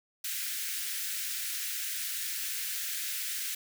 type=high-pass noise; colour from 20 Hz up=white; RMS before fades=-35 dBFS; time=0.24-3.55 s; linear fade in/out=5 ms; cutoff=1500 Hz; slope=48 dB/octave; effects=none